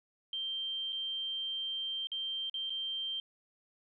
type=tone with dropouts; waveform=sine; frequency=3150 Hz; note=G7; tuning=8 cents sharp; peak=-34 dBFS; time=0.33-3.2 s; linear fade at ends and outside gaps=2 ms; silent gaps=0.924-0.928 / 2.071-2.117 / 2.497-2.541 / 2.697-2.703 s; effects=none